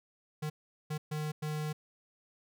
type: tone bursts at uneven times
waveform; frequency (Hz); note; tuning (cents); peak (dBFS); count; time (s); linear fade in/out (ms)
square; 152.5; D#3; -34; -34; 4; 0.42-0.5 / 0.9-0.98 / 1.11-1.32 / 1.42-1.73; 10
effects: none